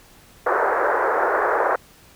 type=band-pass noise; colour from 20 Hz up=pink; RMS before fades=-20 dBFS; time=0.46-1.76 s; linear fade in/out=5 ms; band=390 to 1700 Hz; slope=48 dB/octave; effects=pink hiss -50 dBFS RMS until 2.15 s